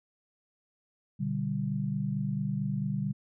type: chord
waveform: sine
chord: G major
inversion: first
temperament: just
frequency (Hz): 122.5 / 147 / 196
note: B2 / D3 / G3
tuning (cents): -14 / +2 / 0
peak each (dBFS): -35 / -32 / -32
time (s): 1.19-3.13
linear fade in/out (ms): 20
effects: none